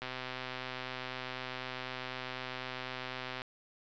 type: click train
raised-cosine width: 0.3 ms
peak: -23 dBFS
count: 436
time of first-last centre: 0.02-3.418 s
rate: 128 Hz
effects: resampled to 16000 Hz